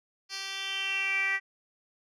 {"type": "tone with band-pass filter sweep", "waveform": "10% pulse", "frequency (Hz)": 389.4, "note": "G4", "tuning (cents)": -12, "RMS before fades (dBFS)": -31, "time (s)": [0.29, 1.4], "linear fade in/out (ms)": 50, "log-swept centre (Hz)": [4400, 2000], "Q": 6.6, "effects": []}